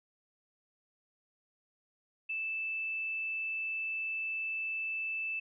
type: tone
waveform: sine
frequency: 2637 Hz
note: E7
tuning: in tune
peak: -33 dBFS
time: 2.29-5.4 s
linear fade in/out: 10 ms
effects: none